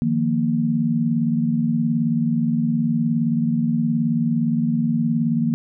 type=chord; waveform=sine; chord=Eb suspended second; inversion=none; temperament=equal; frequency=155.56 / 174.61 / 233.1 Hz; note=Eb3 / F3 / Bb3; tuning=0 / 0 / 0 cents; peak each=-23 / -25 / -19 dBFS; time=0.02-5.54 s; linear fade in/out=0 ms; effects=none